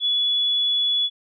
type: tone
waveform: sine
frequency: 3410 Hz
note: G#7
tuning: 45 cents sharp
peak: -18 dBFS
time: 0-1.1 s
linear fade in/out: 50 ms
effects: none